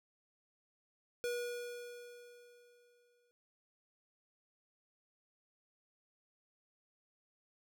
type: tone with exponential decay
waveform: square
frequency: 483.1 Hz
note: B4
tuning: 38 cents flat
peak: -35 dBFS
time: 1.24-3.31 s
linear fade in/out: 0 ms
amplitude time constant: 450 ms
effects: none